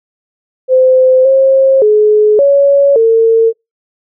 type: tone with pitch steps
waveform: sine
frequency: 516 / 535 / 424.3 / 561 / 452.6 Hz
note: C5 / C5 / G#4 / C#5 / A4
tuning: -24 / +38 / +37 / +21 / +49 cents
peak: -4 dBFS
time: 0.68-3.53 s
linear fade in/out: 50 ms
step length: 570 ms
effects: noise-tail reverb RT60 0.2 s tail -25 dB re dry